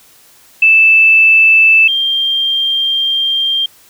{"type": "tone pair in turn", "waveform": "sine", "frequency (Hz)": [2637, 3185], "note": ["E7", "G7"], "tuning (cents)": [0, 27], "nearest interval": "minor third", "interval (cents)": 327, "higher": "second", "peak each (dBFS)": [-4, -11], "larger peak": "first", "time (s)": [[0.62, 1.88], [1.88, 3.66]], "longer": "second", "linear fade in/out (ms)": 5, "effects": ["white hiss -45 dBFS RMS until 3.89 s"]}